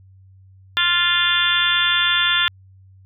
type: harmonic tone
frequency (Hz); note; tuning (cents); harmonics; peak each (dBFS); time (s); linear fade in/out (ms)
349.2; F4; 0; 3 / 4 / 5 / 6 / 7 / 8 / 9 / 10; -28 / -22 / -22 / -29 / -30 / -25 / -25 / -19; 0.77-2.48; 0
effects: added 95 Hz sine -45 dBFS peak until 3.05 s